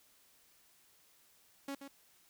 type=tone with echo; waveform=sawtooth; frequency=277.2 Hz; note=C#4; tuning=in tune; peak=-35 dBFS; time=1.68-1.75 s; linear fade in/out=5 ms; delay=130 ms; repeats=1; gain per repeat=-8 dB; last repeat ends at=1.88 s; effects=white hiss -67 dBFS RMS until 2.29 s